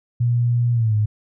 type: tone with pitch glide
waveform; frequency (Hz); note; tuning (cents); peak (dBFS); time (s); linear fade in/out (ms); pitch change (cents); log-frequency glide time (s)
sine; 120 to 106.29; B2 to G#2; -49 to +41; -15; 0.2-1.06; 10; -210; 0.73-0.95
effects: none